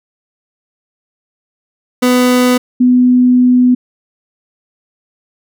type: tone pair in turn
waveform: 30% pulse / sine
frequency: 249.4 / 249.4 Hz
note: B3 / B3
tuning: +17 / +17 cents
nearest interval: unison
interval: 0 cents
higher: neither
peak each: -5 dBFS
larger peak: neither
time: 2.02-2.58 / 2.8-3.75 s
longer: second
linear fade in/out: 10 ms
effects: none